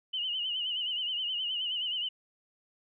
sine tone with vibrato, 2960 Hz, F#7, in tune, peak -30 dBFS, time 0.13-2.09 s, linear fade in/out 10 ms, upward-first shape sine, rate 9.5 Hz, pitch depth 78 cents each way, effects none

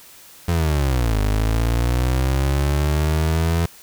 30% pulse linear two-way sweep, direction down then up, 87.31 to 50.8 to 85 Hz, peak -14 dBFS, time 0.48-3.66 s, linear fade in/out 5 ms, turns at 1.2 s, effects white hiss -45 dBFS RMS until 3.82 s

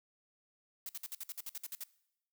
blue noise bursts, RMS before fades -42 dBFS, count 12, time 0.86-1.837 s, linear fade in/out 2 ms, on 31 ms, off 55 ms, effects noise-tail reverb RT60 0.8 s tail -20 dB re dry

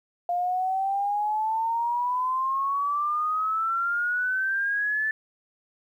sine exponential sweep, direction up, 698.5 to 1760 Hz, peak -23 dBFS, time 0.29-5.11 s, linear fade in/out 2 ms, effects 10-bit

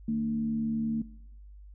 sine tone with frequency modulation, 225.2 Hz, A3, 40 cents sharp, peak -26 dBFS, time 0.08-1.02 s, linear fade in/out 5 ms, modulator 71.1 Hz, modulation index 0.4, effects noise-tail reverb RT60 0.8 s tail -20 dB re dry + added 50 Hz sine -46 dBFS peak until 1.74 s

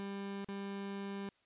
30% pulse tone with dropouts, 198.3 Hz, G3, 20 cents sharp, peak -37 dBFS, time 0-1.29 s, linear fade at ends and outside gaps 0 ms, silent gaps 0.445-0.486 s, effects white hiss -73 dBFS RMS until 1.45 s + resampled to 8000 Hz

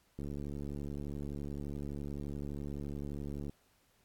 click train, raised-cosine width 3 ms, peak -29 dBFS, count 238, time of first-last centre 0.19-3.495 s, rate 71.7 Hz, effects pink hiss -71 dBFS RMS until 4.04 s + AAC 64 kbps

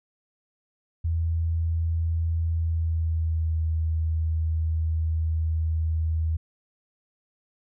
sine tone with pitch glide, 82.41 to 80.2 Hz, E2 to E2, 0 to -47 cents, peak -22 dBFS, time 1.04-6.37 s, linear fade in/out 10 ms, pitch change -47 cents, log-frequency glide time 2.51-3.62 s, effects none

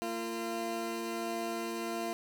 20% pulse tone pair together, 228.4 / 343.3 Hz, A#3 / F4, -35 / -30 cents, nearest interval perfect fifth, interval 705 cents, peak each -34 / -31 dBFS, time 0.02-2.13 s, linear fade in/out 0 ms, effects none

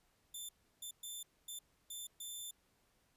10% pulse tone bursts at uneven times, 3543 Hz, A7, 11 cents sharp, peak -36 dBFS, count 6, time 0.34-0.49 / 0.82-0.91 / 1.03-1.23 / 1.48-1.59 / 1.9-2.07 / 2.2-2.51 s, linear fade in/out 5 ms, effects pink hiss -75 dBFS RMS until 3.16 s + resampled to 32000 Hz

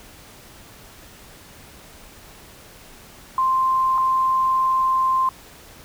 sine tone pair in turn, 1046.5 / 1046.5 Hz, C6 / C6, 0 / 0 cents, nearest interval unison, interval 0 cents, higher neither, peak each -16 dBFS, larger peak neither, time 3.38-3.98 / 3.98-5.29 s, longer second, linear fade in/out 2 ms, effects pink hiss -45 dBFS RMS until 5.84 s

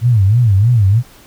sine tone with vibrato, 108.6 Hz, A2, 22 cents flat, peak -7 dBFS, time 0.01-1.03 s, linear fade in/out 50 ms, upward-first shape sine, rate 3.2 Hz, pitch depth 230 cents each way, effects pink hiss -43 dBFS RMS until 1.26 s

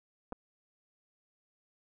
clicks, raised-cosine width 1 ms, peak -27 dBFS, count 2, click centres 0.323 / 0.327 s, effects none

